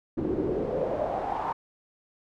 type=noise with band-pass filter sweep; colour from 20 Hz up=brown; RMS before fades=-29 dBFS; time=0.17-1.53 s; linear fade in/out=10 ms; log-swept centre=310 to 960 Hz; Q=4.8; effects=none